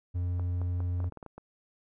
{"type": "tone", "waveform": "triangle", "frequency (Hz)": 88.7, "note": "F2", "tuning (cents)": 27, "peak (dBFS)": -26, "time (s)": [0.14, 1.1], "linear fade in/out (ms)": 20}
{"type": "clicks", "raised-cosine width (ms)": 1, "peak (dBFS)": -30, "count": 10, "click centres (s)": [0.396, 0.616, 0.804, 1.003, 1.043, 1.123, 1.173, 1.228, 1.263, 1.38]}
{"effects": []}